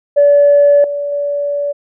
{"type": "tone with level steps", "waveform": "sine", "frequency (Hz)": 575, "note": "D5", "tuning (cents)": -37, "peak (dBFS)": [-4, -16, -14], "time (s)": [0.16, 1.73], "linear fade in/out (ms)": 20, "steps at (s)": [0.84, 1.12], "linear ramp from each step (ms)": 2, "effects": ["tanh soft clip ceiling -1 dBFS"]}